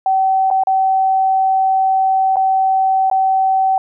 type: tone with dropouts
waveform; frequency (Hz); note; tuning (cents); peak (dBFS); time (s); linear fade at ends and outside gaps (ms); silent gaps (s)
sine; 765; G5; -42; -11; 0.06-3.78; 2; 0.503-0.511 / 0.636-0.671 / 2.359-2.367 / 3.1-3.113
effects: none